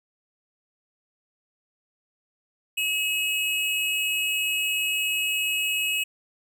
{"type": "tone pair together", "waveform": "square", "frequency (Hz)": [2571, 2888], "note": ["E7", "F#7"], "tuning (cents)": [-44, -43], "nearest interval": "major second", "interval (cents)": 201, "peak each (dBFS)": [-26, -28], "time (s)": [2.77, 6.04], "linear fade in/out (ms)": 10, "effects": []}